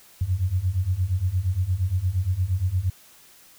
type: beating tone pair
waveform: sine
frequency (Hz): 87.31 / 95.91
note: F2 / G2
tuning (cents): 0 / -37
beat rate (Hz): 8.6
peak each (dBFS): -25 / -23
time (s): 0.21-2.9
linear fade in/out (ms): 5
effects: white hiss -52 dBFS RMS until 3.58 s